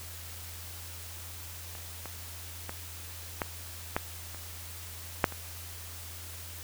clicks, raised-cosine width 0.5 ms, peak -30 / -24 / -21 / -14 / -12 / -28 / -6 / -26 dBFS, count 8, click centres 1.752 / 2.057 / 2.694 / 3.418 / 3.965 / 4.346 / 5.242 / 5.323 s, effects added 85 Hz sine -45 dBFS peak until 6.63 s + white hiss -45 dBFS RMS until 6.63 s

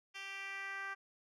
10% pulse tone with band-pass filter sweep, 392 Hz, G4, in tune, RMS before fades -44 dBFS, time 0.14-0.95 s, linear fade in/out 20 ms, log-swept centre 3200 to 1500 Hz, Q 2.2, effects none

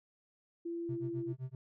sine tone, 339 Hz, E4, 49 cents sharp, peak -36 dBFS, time 0.65-1.33 s, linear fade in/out 10 ms
triangle tone with tremolo, 129.6 Hz, C3, 16 cents flat, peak -34 dBFS, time 0.89-1.55 s, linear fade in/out 2 ms, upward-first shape sine, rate 7.7 Hz, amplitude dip 100%
effects none

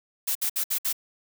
blue noise bursts, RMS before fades -26 dBFS, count 5, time 0.27-0.929 s, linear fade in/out 10 ms, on 83 ms, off 61 ms, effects none

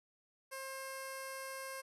15% pulse tone with low-pass filter, 533 Hz, C5, 32 cents sharp, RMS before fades -45 dBFS, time 0.51-1.82 s, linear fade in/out 20 ms, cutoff 11000 Hz, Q 3.5, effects none

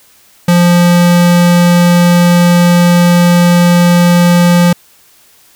square tone, 174.7 Hz, F3, 1 cent sharp, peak -5 dBFS, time 0.48-4.73 s, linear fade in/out 5 ms, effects white hiss -45 dBFS RMS until 5.55 s

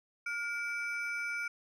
triangle ring-modulated tone, 1864.7 Hz, A#6, in tune, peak -29 dBFS, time 0.26-1.48 s, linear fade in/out 5 ms, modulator 446 Hz, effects resampled to 32000 Hz

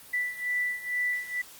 sine beating tone pair, 1975 / 1977.2 Hz, B6 / B6, 0 / +1 cents, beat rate 2.2 Hz, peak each -29 / -32 dBFS, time 0.13-1.42 s, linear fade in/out 10 ms, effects white hiss -49 dBFS RMS until 1.59 s + Opus 32 kbps

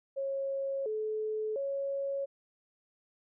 sine tone with pitch steps, 546 / 432.1 / 553 Hz, C#5 / A4 / C#5, -26 / -31 / -4 cents, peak -31 dBFS, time 0.16-2.26 s, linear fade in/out 20 ms, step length 700 ms, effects none

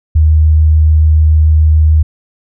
sine tone with vibrato, 77.78 Hz, D#2, in tune, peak -4 dBFS, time 0.15-2.03 s, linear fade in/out 10 ms, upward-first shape triangle, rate 6.9 Hz, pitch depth 8 cents each way, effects none

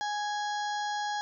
harmonic tone with a mistuned harmonic, 830.6 Hz, G#5, in tune, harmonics 1 / 2 / 4 / 5 / 6 / 7 / 8, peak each -31 / -37 / -43 / -45 / -47 / -48 / -49 dBFS, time 0.01-1.21 s, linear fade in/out 0 ms, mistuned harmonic 7, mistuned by -62 cents, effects none

